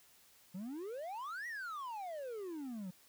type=exponential two-way sweep; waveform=triangle; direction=up then down; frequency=174.61 to 1960 to 174.61 Hz; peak=-39 dBFS; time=0.54-2.91 s; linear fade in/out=10 ms; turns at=1.47 s; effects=white hiss -65 dBFS RMS until 3.08 s